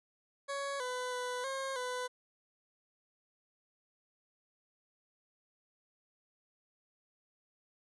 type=tone with pitch steps; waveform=20% pulse; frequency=558 / 501 / 497 / 537 / 500 Hz; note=C#5 / B4 / B4 / C5 / B4; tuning=+11 / +25 / +11 / +45 / +21 cents; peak=-31 dBFS; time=0.48-2.08 s; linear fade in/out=20 ms; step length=320 ms; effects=resampled to 24000 Hz